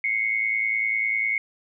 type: tone pair together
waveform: sine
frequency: 2093 / 2203 Hz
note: C7 / C#7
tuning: 0 / -11 cents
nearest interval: minor second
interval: 89 cents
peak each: -26 / -23 dBFS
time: 0.04-1.38 s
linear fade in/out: 2 ms
effects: none